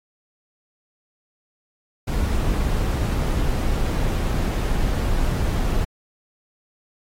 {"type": "noise", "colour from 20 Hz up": "brown", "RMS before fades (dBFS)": -21, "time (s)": [2.07, 5.85], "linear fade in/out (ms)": 10, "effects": ["AAC 48 kbps"]}